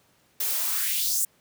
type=noise with high-pass filter sweep; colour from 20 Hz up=blue; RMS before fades=-26 dBFS; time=0.4-1.25 s; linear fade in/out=5 ms; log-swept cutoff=300 to 8500 Hz; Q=2.7; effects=pink hiss -63 dBFS RMS until 1.4 s + high-pass 100 Hz 12 dB/octave